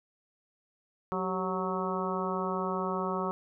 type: harmonic tone with a mistuned harmonic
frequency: 185 Hz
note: F#3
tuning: in tune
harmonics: 1 / 2 / 3 / 4 / 5 / 6 / 7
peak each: -35 / -35 / -38 / -40 / -38 / -36 / -38 dBFS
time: 1.12-3.31 s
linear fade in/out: 0 ms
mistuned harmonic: 2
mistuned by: +66 cents
effects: none